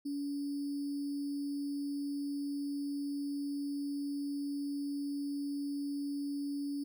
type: tone with sample-and-hold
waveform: sine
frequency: 284.5 Hz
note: C#4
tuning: 45 cents sharp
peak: -34 dBFS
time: 0.05-6.84 s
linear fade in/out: 10 ms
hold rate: 4900 Hz
effects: none